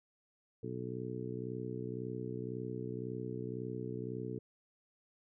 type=harmonic tone; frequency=61.9 Hz; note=B1; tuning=5 cents sharp; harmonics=2 / 3 / 4 / 5 / 6 / 7; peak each=-43 / -46 / -46 / -47 / -46 / -44 dBFS; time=0.63-4.39 s; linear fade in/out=5 ms; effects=none